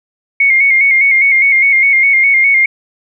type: tone with vibrato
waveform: sine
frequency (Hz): 2168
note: C#7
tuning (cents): -39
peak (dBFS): -6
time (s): 0.4-2.66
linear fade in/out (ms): 5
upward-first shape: square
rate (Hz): 4.9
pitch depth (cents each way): 41
effects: none